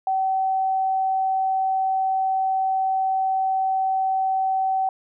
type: tone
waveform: sine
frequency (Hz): 764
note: G5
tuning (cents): -45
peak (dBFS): -19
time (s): 0.07-4.89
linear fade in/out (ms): 2
effects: none